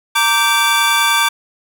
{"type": "tone cluster", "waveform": "square", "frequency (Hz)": [921, 1169, 1565, 2326, 3477], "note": ["A#5", "D6", "G6", "D7", "A7"], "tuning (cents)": [-21, -8, -3, -17, -21], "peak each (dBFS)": -19, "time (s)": [0.15, 1.29], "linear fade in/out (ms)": 10, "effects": []}